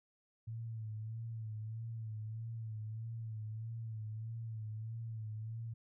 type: tone with vibrato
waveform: sine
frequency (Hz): 111.2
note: A2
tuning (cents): +19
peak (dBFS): -40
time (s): 0.47-5.74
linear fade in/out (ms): 10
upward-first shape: sine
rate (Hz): 1.6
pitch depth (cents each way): 53
effects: none